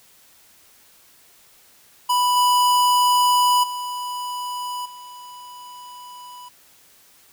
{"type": "tone with level steps", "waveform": "square", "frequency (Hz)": 987.8, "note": "B5", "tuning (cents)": 0, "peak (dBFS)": [-17, -15, -27, -38], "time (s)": [2.09, 6.49], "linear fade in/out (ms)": 10, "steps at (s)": [2.36, 3.63, 4.85], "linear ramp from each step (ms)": 10, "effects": ["white hiss -53 dBFS RMS until 7.32 s"]}